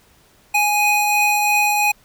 square tone pair together, 832.3 / 2494 Hz, G#5 / D#7, +4 / +3 cents, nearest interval octave + perfect fifth, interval 1899 cents, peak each -18 / -18 dBFS, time 0.54-1.92 s, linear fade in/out 10 ms, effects pink hiss -54 dBFS RMS until 2.04 s

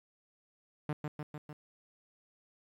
sawtooth tone with echo, 150 Hz, D3, 37 cents sharp, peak -28 dBFS, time 0.89-0.93 s, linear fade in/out 2 ms, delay 150 ms, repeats 4, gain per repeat -3 dB, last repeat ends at 1.53 s, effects low-pass 2000 Hz 12 dB/octave + 11-bit

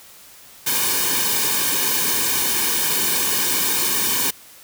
white noise with comb filter, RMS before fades -20 dBFS, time 0.66-4.31 s, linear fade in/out 10 ms, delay 1.5 ms, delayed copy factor -0.95, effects white hiss -45 dBFS RMS until 4.63 s

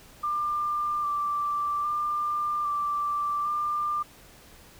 sine tone with vibrato, 1183 Hz, D6, 12 cents sharp, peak -25 dBFS, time 0.23-4.03 s, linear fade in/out 10 ms, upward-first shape square, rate 0.62 Hz, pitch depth 16 cents each way, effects pink hiss -52 dBFS RMS until 4.79 s

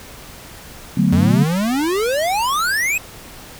sine chord, B minor seventh, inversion first, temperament equal, 146.83 / 185 / 220 / 246.9 Hz, D3 / F#3 / A3 / B3, 0 / 0 / 0 / 0 cents, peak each -19 / -15 / -18 / -20 dBFS, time 0.97-1.44 s, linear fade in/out 5 ms
square exponential sweep, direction up, 82.41 to 2600 Hz, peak -17 dBFS, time 1.12-2.98 s, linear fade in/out 5 ms
effects pink hiss -38 dBFS RMS until 3.59 s

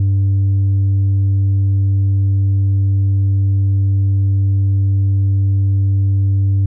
sine tone, 98 Hz, G2, in tune, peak -8 dBFS, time 0-6.66 s, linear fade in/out 5 ms, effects tanh soft clip ceiling -10 dBFS

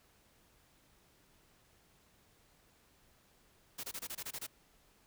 white noise bursts, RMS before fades -42 dBFS, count 9, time 3.78-4.468 s, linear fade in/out 10 ms, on 56 ms, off 23 ms, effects pink hiss -68 dBFS RMS until 5.06 s

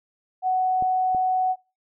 sine tone, 744 Hz, F#5, 9 cents sharp, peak -19 dBFS, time 0.42-1.56 s, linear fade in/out 50 ms
clicks, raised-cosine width 2 ms, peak -22 dBFS, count 2, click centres 0.824 / 1.148 s
effects noise-tail reverb RT60 0.3 s tail -24 dB re dry

